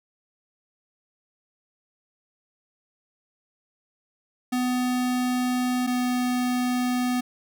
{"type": "tone pair in turn", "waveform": "square", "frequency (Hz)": [250, 248.7], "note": ["B3", "B3"], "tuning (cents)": [21, 12], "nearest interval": "unison", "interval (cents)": 9, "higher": "first", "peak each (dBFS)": -23, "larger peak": "neither", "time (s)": [[4.52, 5.87], [5.87, 7.21]], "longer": "first", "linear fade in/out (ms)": 10, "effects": []}